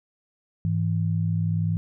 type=tone pair together; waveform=sine; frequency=103.2 / 163.82 Hz; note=G#2 / E3; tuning=-10 / -10 cents; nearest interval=minor sixth; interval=800 cents; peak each=-24 dBFS; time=0.65-1.77 s; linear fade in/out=0 ms; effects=none